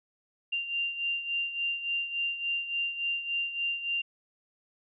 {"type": "beating tone pair", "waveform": "sine", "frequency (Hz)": [2782, 2785.5], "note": ["F7", "F7"], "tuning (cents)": [-7, -5], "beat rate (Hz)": 3.5, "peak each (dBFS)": [-30, -36], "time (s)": [0.52, 4.02], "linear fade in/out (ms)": 10, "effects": []}